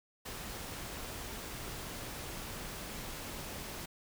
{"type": "noise", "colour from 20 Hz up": "pink", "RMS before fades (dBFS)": -43, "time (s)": [0.25, 3.86], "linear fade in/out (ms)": 10, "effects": []}